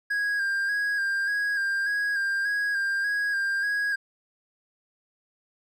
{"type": "tone with vibrato", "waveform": "triangle", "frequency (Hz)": 1624, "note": "G#6", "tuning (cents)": -39, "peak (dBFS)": -22, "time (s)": [0.1, 3.96], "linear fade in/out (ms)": 10, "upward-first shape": "square", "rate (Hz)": 1.7, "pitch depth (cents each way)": 31, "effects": []}